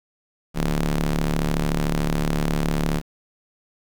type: ring-modulated tone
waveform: sawtooth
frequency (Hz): 73.4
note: D2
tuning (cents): 0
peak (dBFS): -13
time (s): 0.54-3.02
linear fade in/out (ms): 50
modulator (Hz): 93.1
effects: 8-bit

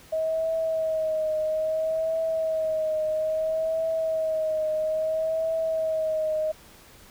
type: tone with vibrato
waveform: sine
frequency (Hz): 635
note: D#5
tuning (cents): +35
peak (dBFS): -23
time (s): 0.12-6.52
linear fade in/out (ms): 10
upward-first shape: triangle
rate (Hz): 0.6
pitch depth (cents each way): 40
effects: pink hiss -51 dBFS RMS until 7.1 s

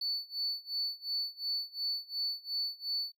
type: tone with tremolo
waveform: triangle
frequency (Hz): 4480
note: C#8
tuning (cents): +18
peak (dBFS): -27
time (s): 0.01-3.12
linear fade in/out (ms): 5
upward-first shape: sine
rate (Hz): 2.8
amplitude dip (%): 95
effects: noise-tail reverb RT60 0.1 s tail -19 dB re dry + tanh soft clip ceiling -27 dBFS

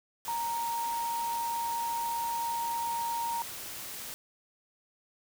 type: tone in noise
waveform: sine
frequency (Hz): 932.3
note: A#5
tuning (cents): 0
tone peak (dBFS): -30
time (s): 0.28-3.42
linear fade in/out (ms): 0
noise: white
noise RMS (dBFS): -41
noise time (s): 0.25-4.14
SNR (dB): +8
effects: none

